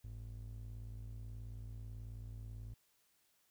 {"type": "ring-modulated tone", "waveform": "triangle", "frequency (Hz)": 79, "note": "D#2", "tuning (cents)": 27, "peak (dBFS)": -40, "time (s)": [0.04, 2.74], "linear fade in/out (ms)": 5, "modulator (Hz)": 29.2, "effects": ["white hiss -75 dBFS RMS until 3.5 s"]}